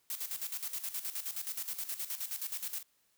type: noise with tremolo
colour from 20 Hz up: blue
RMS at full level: -37 dBFS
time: 0.1-2.83 s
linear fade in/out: 2 ms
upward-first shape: square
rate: 9.5 Hz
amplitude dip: 70%
effects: white hiss -73 dBFS RMS until 3.17 s